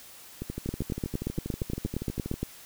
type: two click trains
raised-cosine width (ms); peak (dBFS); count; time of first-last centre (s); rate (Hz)
3; -20 / -16; 25 / 16; 0.42-2.34 / 0.69-2.43; 12.5 / 8.62
effects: white hiss -49 dBFS RMS until 2.65 s